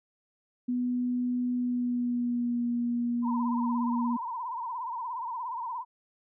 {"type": "tone with pitch glide", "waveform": "sine", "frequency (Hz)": [246.9, 239], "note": ["B3", "A#3"], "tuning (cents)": [0, 43], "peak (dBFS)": -26, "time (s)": [0.68, 4.17], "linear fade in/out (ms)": 10, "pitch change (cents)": -57, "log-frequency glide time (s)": [1.54, 2.66]}
{"type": "tone with vibrato", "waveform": "sine", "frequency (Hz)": 965, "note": "B5", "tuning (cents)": -40, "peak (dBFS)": -32, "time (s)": [3.22, 5.85], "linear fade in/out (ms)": 50, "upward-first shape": "sine", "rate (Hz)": 17, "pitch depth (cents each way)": 110}
{"effects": []}